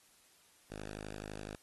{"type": "tone", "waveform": "5% pulse", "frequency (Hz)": 51.91, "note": "G#1", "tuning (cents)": 0, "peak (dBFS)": -32, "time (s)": [0.7, 1.56], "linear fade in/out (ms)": 5, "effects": ["white hiss -66 dBFS RMS until 1.62 s", "AAC 32 kbps"]}